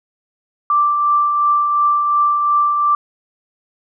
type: tone with tremolo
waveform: sine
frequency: 1174.7 Hz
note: D6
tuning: in tune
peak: -10 dBFS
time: 0.7-2.95 s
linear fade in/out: 2 ms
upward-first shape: triangle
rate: 2.8 Hz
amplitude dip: 40%
effects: none